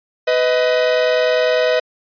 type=tone pair together; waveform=45% pulse; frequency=500 / 630 Hz; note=B4 / D#5; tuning=+21 / +21 cents; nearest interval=major third; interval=400 cents; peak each=-16 dBFS; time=0.27-1.8 s; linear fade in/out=10 ms; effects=resampled to 11025 Hz